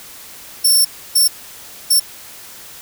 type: tone bursts at uneven times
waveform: 5% pulse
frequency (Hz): 5420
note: E8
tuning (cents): +47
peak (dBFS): -4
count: 3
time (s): 0.64-0.85 / 1.15-1.28 / 1.9-2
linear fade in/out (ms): 10
effects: white hiss -37 dBFS RMS until 2.81 s